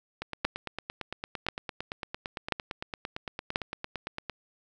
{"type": "two click trains", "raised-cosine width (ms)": 0.3, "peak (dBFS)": [-18, -9], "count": [37, 4], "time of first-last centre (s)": [[0.22, 4.297], [0.45, 3.559]], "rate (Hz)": [8.83, 0.965], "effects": []}